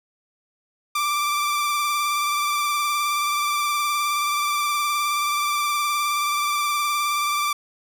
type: tone with vibrato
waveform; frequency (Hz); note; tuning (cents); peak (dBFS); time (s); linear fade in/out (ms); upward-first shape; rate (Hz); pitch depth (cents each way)
sawtooth; 1176; D6; +2; -17; 0.95-7.53; 5; sine; 19; 27
effects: none